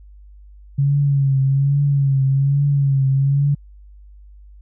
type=tone with vibrato; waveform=sine; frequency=138.59 Hz; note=C#3; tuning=in tune; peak=-13 dBFS; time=0.78-3.55 s; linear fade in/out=10 ms; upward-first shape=triangle; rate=1.2 Hz; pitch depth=61 cents each way; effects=added 50 Hz sine -40 dBFS peak until 4.61 s